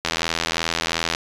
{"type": "click train", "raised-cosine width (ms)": 0.2, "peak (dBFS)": -3, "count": 92, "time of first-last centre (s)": [0.05, 1.149], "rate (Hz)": 82.8, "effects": ["resampled to 22050 Hz"]}